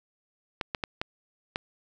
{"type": "clicks", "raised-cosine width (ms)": 0.3, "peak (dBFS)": -13, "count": 5, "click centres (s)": [0.612, 0.748, 0.838, 1.015, 1.559], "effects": []}